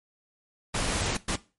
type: noise bursts at uneven times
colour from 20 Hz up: pink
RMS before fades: -28 dBFS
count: 2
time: 0.74-1.17 / 1.28-1.36 s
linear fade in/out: 5 ms
effects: noise-tail reverb RT60 0.3 s tail -18 dB re dry + MP3 48 kbps